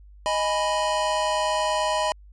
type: chord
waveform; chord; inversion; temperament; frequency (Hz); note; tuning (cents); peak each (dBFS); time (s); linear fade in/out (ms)
square; G# minor; second; equal; 622.3 / 830.6 / 987.8; D#5 / G#5 / B5; 0 / 0 / 0; -26 / -30 / -26; 0.26-2.12; 0
effects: added 50 Hz sine -45 dBFS peak until 2.32 s + resampled to 22050 Hz